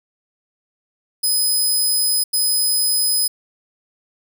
10% pulse tone bursts at uneven times, 5030 Hz, D#8, 18 cents sharp, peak -10 dBFS, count 2, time 1.23-2.24 / 2.33-3.28 s, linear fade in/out 10 ms, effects none

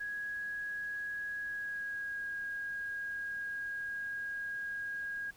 sine tone with pitch glide, 1661.2 to 1635.5 Hz, G#6 to G#6, 0 to -27 cents, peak -36 dBFS, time 0-5.31 s, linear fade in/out 10 ms, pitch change -27 cents, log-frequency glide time 1.42-2.31 s, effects pink hiss -61 dBFS RMS until 5.36 s

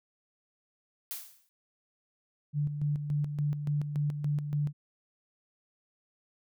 blue noise with exponential decay, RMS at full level -35 dBFS, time 1.11-1.49 s, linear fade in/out 0 ms, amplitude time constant 82 ms
sine tone with tremolo, 146.83 Hz, D3, in tune, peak -26 dBFS, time 2.53-4.73 s, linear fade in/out 50 ms, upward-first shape square, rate 3.5 Hz, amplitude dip 55%
effects none

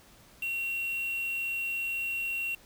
sine tone with quantisation, 2739 Hz, F7, 34 cents flat, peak -30 dBFS, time 0.42-2.55 s, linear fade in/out 5 ms, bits 7, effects pink hiss -57 dBFS RMS until 2.65 s

